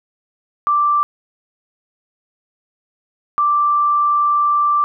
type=tone bursts at uneven times; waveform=sine; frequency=1174.7 Hz; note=D6; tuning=in tune; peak=-12 dBFS; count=2; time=0.67-1.03 / 3.38-4.84 s; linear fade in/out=0 ms; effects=none